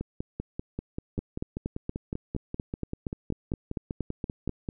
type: two click trains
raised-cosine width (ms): 3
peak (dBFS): -19 / -17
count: 25 / 15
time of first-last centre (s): 0.01-4.688 / 1.19-4.476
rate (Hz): 5.13 / 4.26
effects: none